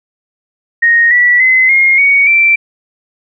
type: tone with pitch steps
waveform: sine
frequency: 1864.7 / 1951.8 / 2043 / 2138 / 2238 / 2343 Hz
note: A#6 / B6 / C7 / C7 / C#7 / D7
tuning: 0 / -21 / -42 / +37 / +16 / -5 cents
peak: -5 dBFS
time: 0.82-2.56 s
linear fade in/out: 10 ms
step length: 290 ms
effects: none